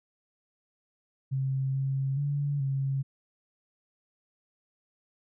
sine tone with pitch steps, 133.9 / 135.3 / 143.3 / 136.1 Hz, C3 / C#3 / D3 / C#3, +40 / -42 / -42 / -31 cents, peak -26 dBFS, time 1.31-3.03 s, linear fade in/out 20 ms, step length 430 ms, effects none

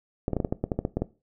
clicks, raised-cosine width 2 ms, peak -12 dBFS, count 12, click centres 0.281 / 0.333 / 0.367 / 0.402 / 0.448 / 0.525 / 0.64 / 0.718 / 0.79 / 0.851 / 0.97 / 1.02 s, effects noise-tail reverb RT60 0.3 s tail -18 dB re dry

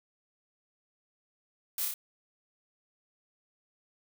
blue noise with echo, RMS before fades -33 dBFS, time 1.78-1.85 s, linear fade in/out 2 ms, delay 30 ms, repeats 3, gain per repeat -2 dB, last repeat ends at 1.94 s, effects none

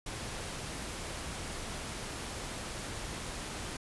pink noise, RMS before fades -40 dBFS, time 0.06-3.77 s, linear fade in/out 5 ms, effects resampled to 24000 Hz

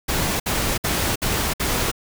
pink noise bursts, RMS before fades -22 dBFS, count 5, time 0.08-1.916 s, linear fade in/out 10 ms, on 320 ms, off 59 ms, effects none

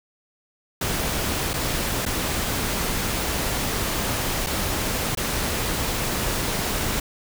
pink noise with dropouts, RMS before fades -25 dBFS, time 0.81-7 s, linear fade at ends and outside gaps 5 ms, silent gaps 1.534-1.538 / 2.054-2.061 / 4.464-4.468 / 5.151-5.172 s, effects none

